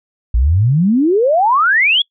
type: exponential sweep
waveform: sine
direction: up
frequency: 53.6 to 3433 Hz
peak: -9 dBFS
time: 0.34-2.02 s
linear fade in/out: 5 ms
effects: noise-tail reverb RT60 0.1 s tail -26 dB re dry